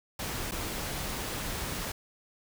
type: noise with dropouts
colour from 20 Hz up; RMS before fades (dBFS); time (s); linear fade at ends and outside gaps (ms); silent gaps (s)
pink; -35; 0.19-1.92; 5; 0.512-0.518
effects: none